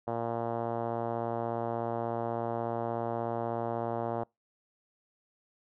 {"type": "tone with low-pass filter", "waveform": "5% pulse", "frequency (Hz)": 116.54, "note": "A#2", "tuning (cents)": 0, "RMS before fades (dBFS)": -33, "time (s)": [0.07, 4.24], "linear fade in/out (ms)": 10, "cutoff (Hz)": 710, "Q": 1.7, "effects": ["noise-tail reverb RT60 0.2 s tail -26 dB re dry"]}